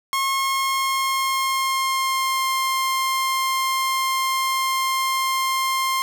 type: tone with pitch glide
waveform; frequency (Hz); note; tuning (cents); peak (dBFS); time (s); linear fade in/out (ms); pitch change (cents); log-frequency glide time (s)
sawtooth; 1080 to 1057.2; C#6 to C6; -45 to +18; -16; 0.13-6.02; 0; -37; 0.33-2.48
effects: none